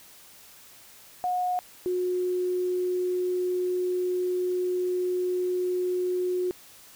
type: tone pair in turn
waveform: sine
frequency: 725 / 362.5 Hz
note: F#5 / F#4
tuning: -35 / -35 cents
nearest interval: octave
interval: 1200 cents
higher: first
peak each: -24 dBFS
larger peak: neither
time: 1.24-1.59 / 1.86-6.51 s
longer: second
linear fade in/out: 0 ms
effects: white hiss -51 dBFS RMS until 6.95 s